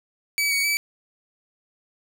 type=tone with pitch steps; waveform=sawtooth; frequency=2288 / 2244 / 2300 Hz; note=D7 / C#7 / D7; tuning=-46 / +21 / -37 cents; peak=-17 dBFS; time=0.38-0.77 s; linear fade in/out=0 ms; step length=130 ms; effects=none